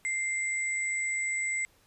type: tone pair together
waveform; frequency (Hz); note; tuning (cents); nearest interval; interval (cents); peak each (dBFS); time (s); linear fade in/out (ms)
sine; 2093 / 7902; C7 / B8; 0 / 0; octave + major seventh; 2300; -29 / -35; 0.05-1.65; 0
effects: pink hiss -64 dBFS RMS until 1.86 s + resampled to 32000 Hz